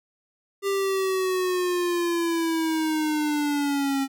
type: linear sweep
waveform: square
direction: down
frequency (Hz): 397.6 to 269.7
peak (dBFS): -23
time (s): 0.62-4.08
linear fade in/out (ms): 50
effects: none